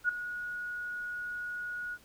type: tone with ADSR envelope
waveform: sine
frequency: 1453 Hz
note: F#6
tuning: 32 cents flat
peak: -22 dBFS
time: 0.04-1.98 s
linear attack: 49 ms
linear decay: 6 ms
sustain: -13 dB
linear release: 49 ms
effects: pink hiss -60 dBFS RMS until 2.04 s